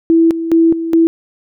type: tone with tremolo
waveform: sine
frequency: 329.6 Hz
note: E4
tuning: in tune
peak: -6 dBFS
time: 0.1-1.07 s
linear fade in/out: 0 ms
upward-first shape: square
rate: 2.4 Hz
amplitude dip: 70%
effects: none